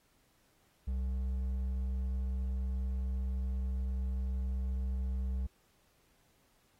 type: tone with hard clipping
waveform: triangle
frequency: 64.5 Hz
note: C2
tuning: 24 cents flat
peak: -33 dBFS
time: 0.87-5.47 s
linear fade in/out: 10 ms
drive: 8 dB
effects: pink hiss -71 dBFS RMS until 6.79 s + AAC 48 kbps